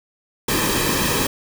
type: noise with comb filter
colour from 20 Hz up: pink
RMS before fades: -20 dBFS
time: 0.48-1.27 s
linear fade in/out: 5 ms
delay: 1.4 ms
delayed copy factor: -0.65
effects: none